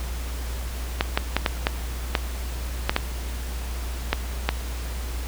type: clicks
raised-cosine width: 0.3 ms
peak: -3 dBFS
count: 10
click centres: 1.009 / 1.175 / 1.366 / 1.462 / 1.669 / 2.152 / 2.895 / 2.964 / 4.13 / 4.49 s
effects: added 60 Hz sine -28 dBFS peak until 5.27 s + pink hiss -38 dBFS RMS until 5.27 s